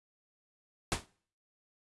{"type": "noise with exponential decay", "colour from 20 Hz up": "pink", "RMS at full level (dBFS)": -27, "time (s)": [0.92, 1.06], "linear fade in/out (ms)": 0, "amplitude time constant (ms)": 30, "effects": ["noise-tail reverb RT60 0.5 s tail -22 dB re dry", "resampled to 24000 Hz"]}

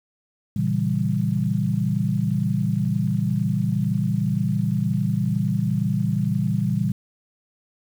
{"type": "chord", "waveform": "sine", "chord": "A# diminished seventh", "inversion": "none", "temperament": "equal", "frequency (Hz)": [116.54, 138.59, 164.81, 196], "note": ["A#2", "C#3", "E3", "G3"], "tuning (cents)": [0, 0, 0, 0], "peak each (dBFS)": [-25, -26, -25, -24], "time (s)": [0.56, 6.92], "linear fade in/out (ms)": 5, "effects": ["8-bit"]}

